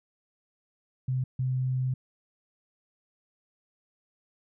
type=tone bursts at uneven times; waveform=sine; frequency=128.9 Hz; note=C3; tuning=26 cents flat; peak=-25 dBFS; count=2; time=1.08-1.24 / 1.39-1.94 s; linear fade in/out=5 ms; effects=none